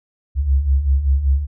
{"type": "beating tone pair", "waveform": "sine", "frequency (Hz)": [64.9, 70.1], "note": ["C2", "C#2"], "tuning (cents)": [-13, 20], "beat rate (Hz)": 5.2, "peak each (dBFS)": [-20, -14], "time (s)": [0.35, 1.47], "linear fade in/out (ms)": 50, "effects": []}